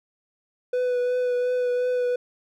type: tone with vibrato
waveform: triangle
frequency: 495.9 Hz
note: B4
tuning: 7 cents sharp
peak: -19 dBFS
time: 0.73-2.16 s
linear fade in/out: 5 ms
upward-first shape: triangle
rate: 2.8 Hz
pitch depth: 20 cents each way
effects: none